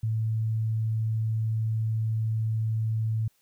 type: tone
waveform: sine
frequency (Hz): 110.8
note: A2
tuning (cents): +13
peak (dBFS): -24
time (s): 0.03-3.28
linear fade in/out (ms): 5
effects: white hiss -68 dBFS RMS until 3.41 s